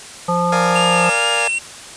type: harmonic tone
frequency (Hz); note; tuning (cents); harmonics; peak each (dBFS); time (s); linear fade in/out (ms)
174.5; F3; -1; 1 / 3 / 5 / 7; -20 / -20 / -20 / -20; 0.28-1.1; 10
type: chord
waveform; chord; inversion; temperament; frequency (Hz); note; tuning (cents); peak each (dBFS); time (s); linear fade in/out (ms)
20% pulse; Bb dominant seventh; none; equal; 466.2 / 587.3 / 698.5 / 830.6; Bb4 / D5 / F5 / Ab5; 0 / 0 / 0 / 0; -19; 0.52-1.48; 5
type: tone with vibrato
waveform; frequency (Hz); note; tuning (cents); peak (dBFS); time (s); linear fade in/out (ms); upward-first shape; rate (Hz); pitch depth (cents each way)
square; 2758; F7; -22; -18; 0.75-1.59; 10; triangle; 2.3; 37
effects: white hiss -35 dBFS RMS until 1.96 s + resampled to 22050 Hz